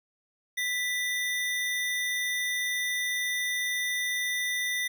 square tone pair together, 1978 / 3628 Hz, B6 / A#7, +2 / -48 cents, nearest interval major seventh, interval 1050 cents, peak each -29 / -35 dBFS, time 0.57-4.88 s, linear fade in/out 10 ms, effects none

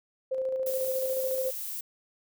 sine tone with tremolo, 523.3 Hz, C5, in tune, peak -26 dBFS, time 0.31-1.51 s, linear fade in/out 10 ms, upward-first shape square, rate 14 Hz, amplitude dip 30%
violet noise, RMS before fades -36 dBFS, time 0.66-1.81 s, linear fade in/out 5 ms
effects none

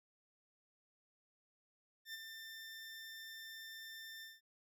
20% pulse tone with ADSR envelope, 1791 Hz, A6, 30 cents sharp, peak -38 dBFS, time 2.05-4.41 s, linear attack 90 ms, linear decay 22 ms, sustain -6 dB, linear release 180 ms, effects none

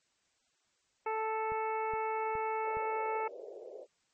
harmonic tone, 440 Hz, A4, in tune, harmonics 1 / 2 / 3 / 4 / 5 / 6, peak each -36 / -34 / -41 / -51 / -44 / -51 dBFS, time 1.06-3.28 s, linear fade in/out 5 ms
click train, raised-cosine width 5 ms, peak -37 dBFS, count 4, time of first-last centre 1.52-2.77 s, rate 2.4 Hz
white band-pass noise, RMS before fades -47 dBFS, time 2.63-3.87 s, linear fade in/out 50 ms, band 400 to 590 Hz, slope 48 dB/octave
effects white hiss -75 dBFS RMS until 4.13 s + MP3 32 kbps

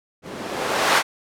violet noise with low-pass filter sweep, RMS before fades -22 dBFS, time 0.22-1.03 s, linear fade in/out 50 ms, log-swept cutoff 220 to 1200 Hz, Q 0.91, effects none

